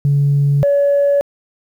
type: tone pair in turn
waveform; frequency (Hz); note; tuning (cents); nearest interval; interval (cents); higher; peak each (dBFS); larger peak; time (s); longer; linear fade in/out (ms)
sine; 142.1 / 567.1; C#3 / C#5; +43 / +39; 2 octaves; 2396; second; -9; neither; 0.05-0.63 / 0.63-1.21; neither; 0
effects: tanh soft clip ceiling -7 dBFS + 8-bit

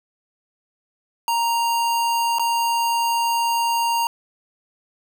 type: tone with dropouts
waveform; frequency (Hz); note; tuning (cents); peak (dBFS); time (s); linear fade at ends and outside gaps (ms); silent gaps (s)
square; 932.3; A#5; 0; -19; 1.28-4.07; 1; 2.385-2.395
effects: none

